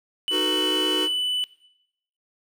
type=tone; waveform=triangle; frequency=2987 Hz; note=F#7; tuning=16 cents sharp; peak=-21 dBFS; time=0.28-1.44 s; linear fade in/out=0 ms
type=chord; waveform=square; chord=B dominant seventh; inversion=first; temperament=just; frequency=308.7 / 370.4 / 444.5 / 493.9 Hz; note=D#4 / F#4 / A4 / B4; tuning=-14 / +2 / +18 / 0 cents; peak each=-30 / -28 / -34 / -33 dBFS; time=0.3-1.09 s; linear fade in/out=50 ms
effects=noise-tail reverb RT60 0.8 s tail -19 dB re dry